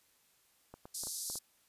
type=clicks; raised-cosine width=1 ms; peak=-34 dBFS; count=6; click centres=0.74 / 0.855 / 1.036 / 1.071 / 1.3 / 1.356 s
type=band-pass noise; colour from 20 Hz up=white; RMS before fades=-41 dBFS; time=0.94-1.39 s; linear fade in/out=10 ms; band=4300 to 12000 Hz; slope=48 dB/octave
effects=white hiss -70 dBFS RMS until 1.68 s + resampled to 32000 Hz